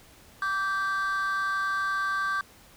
triangle tone pair together, 1161.2 / 1568 Hz, D6 / G6, -20 / 0 cents, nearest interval perfect fourth, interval 520 cents, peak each -25 dBFS, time 0.42-2.41 s, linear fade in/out 2 ms, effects tanh soft clip ceiling -21 dBFS + pink hiss -54 dBFS RMS until 2.76 s

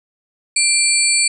sine tone cluster, 2373 / 4479 / 7720 / 8840 Hz, D7 / C#8 / B8 / C#9, +17 / +17 / -40 / -6 cents, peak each -18 dBFS, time 0.56-1.28 s, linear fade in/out 5 ms, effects none

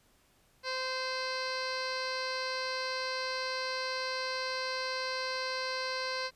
15% pulse tone with low-pass filter, 518 Hz, C5, 17 cents flat, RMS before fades -35 dBFS, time 0.63-6.31 s, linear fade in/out 50 ms, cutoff 4200 Hz, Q 4.9, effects pink hiss -67 dBFS RMS until 6.35 s + resampled to 32000 Hz

